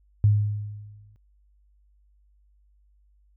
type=tone with exponential decay; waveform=sine; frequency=104.2 Hz; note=G#2; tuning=6 cents sharp; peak=-13 dBFS; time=0.24-1.16 s; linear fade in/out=0 ms; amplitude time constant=200 ms; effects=added 50 Hz sine -58 dBFS peak until 3.36 s